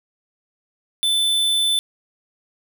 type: tone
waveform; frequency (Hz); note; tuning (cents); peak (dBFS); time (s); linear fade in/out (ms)
square; 3520; A7; 0; -17; 1.03-1.79; 0
effects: none